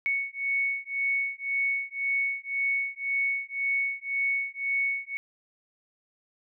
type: beating tone pair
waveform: sine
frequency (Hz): 2217 / 2218.9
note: C#7 / C#7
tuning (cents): 0 / +1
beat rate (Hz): 1.9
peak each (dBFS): -29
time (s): 0.06-5.17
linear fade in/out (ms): 0
effects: none